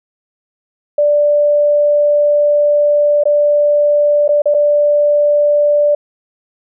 sine tone with dropouts, 587.3 Hz, D5, in tune, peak -8 dBFS, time 0.98-5.95 s, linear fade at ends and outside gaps 5 ms, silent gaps 3.237-3.254 / 4.279-4.289 / 4.42-4.456 / 4.541-4.545 s, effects none

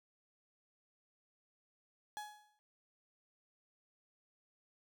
35% pulse tone with exponential decay, 841 Hz, G#5, 22 cents sharp, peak -38 dBFS, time 2.17-2.59 s, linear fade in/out 0 ms, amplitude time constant 90 ms, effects none

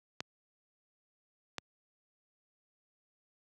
clicks, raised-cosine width 0.2 ms, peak -18 dBFS, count 2, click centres 0.205 / 1.583 s, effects high-pass 100 Hz 12 dB/octave

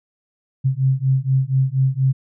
sine beating tone pair, 130.81 / 135.01 Hz, C3 / C#3, 0 / -45 cents, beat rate 4.2 Hz, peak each -18 dBFS, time 0.64-2.13 s, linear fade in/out 20 ms, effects none

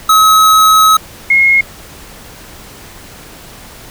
square / sine tone pair in turn, 1281 / 2157 Hz, E6 / C#7, -50 / -48 cents, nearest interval major sixth, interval 902 cents, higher second, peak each -5 dBFS, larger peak neither, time 0.09-0.97 / 1.3-1.61 s, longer first, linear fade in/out 5 ms, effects pink hiss -34 dBFS RMS until 3.9 s

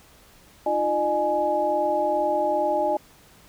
sine tone cluster, 306.9 / 349.3 / 607 / 837 Hz, D#4 / F4 / D#5 / G#5, -24 / 0 / -43 / +13 cents, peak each -32 / -30 / -23 / -24 dBFS, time 0.66-2.97 s, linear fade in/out 5 ms, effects pink hiss -53 dBFS RMS until 3.48 s

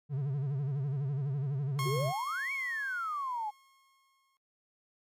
triangle tone with vibrato, 138.59 Hz, C#3, in tune, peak -28 dBFS, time 0.09-2.13 s, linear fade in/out 50 ms, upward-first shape sine, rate 12 Hz, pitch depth 120 cents each way
sawtooth tone with exponential decay, 1081 Hz, C#6, 44 cents flat, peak -29 dBFS, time 1.79-4.37 s, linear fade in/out 0 ms, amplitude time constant 560 ms
sine exponential two-way sweep, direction up then down, 349.2 to 2283 to 818 Hz, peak -32 dBFS, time 1.85-3.51 s, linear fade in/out 20 ms, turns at 2.52 s
effects MP3 64 kbps

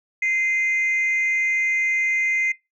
sine tone pair together, 2074 / 2467 Hz, C7 / D#7, -16 / -15 cents, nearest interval minor third, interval 301 cents, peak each -18 / -26 dBFS, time 0.22-2.52 s, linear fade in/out 5 ms, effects noise-tail reverb RT60 0.2 s tail -22 dB re dry + tanh soft clip ceiling -15 dBFS

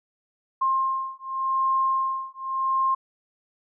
sine beating tone pair, 1061 / 1061.87 Hz, C6 / C6, +24 / +25 cents, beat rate 0.87 Hz, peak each -25 dBFS, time 0.61-2.95 s, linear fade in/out 10 ms, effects none

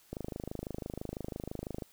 click train, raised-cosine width 2 ms, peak -24 dBFS, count 45, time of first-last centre 0.13-1.822 s, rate 26 Hz, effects white hiss -63 dBFS RMS until 1.92 s

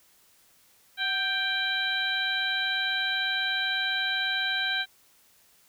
harmonic tone with a mistuned harmonic, 786 Hz, G5, 4 cents sharp, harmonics 1 / 2 / 3 / 4 / 5, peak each -38 / -28 / -35 / -33 / -31 dBFS, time 0.97-4.86 s, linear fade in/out 50 ms, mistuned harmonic 1, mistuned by -78 cents, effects white hiss -61 dBFS RMS until 5.68 s

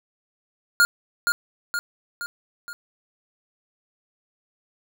square tone with echo, 1421 Hz, F6, 30 cents sharp, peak -14 dBFS, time 0.8-0.85 s, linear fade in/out 0 ms, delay 470 ms, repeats 4, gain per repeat -5 dB, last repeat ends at 2.73 s, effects none

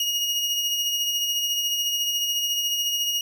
30% pulse tone with tremolo, 2873 Hz, F7, 48 cents sharp, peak -18 dBFS, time 0-3.21 s, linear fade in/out 2 ms, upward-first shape sine, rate 14 Hz, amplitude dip 35%, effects 10-bit

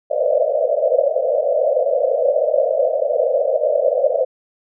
pink band-pass noise, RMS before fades -17 dBFS, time 0.1-4.25 s, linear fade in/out 20 ms, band 500 to 650 Hz, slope 96 dB/octave, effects none

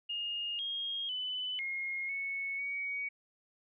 sine tone with pitch steps, 2841 / 3251 / 3006 / 2148 / 2208 / 2249 Hz, F7 / G#7 / F#7 / C7 / C#7 / C#7, +29 / -38 / +27 / +45 / -7 / +24 cents, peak -34 dBFS, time 0.09-3.09 s, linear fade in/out 10 ms, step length 500 ms, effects none

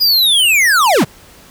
square linear sweep, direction down, 4978 to 100 Hz, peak -9 dBFS, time 0-1.05 s, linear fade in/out 20 ms, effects pink hiss -42 dBFS RMS until 1.5 s

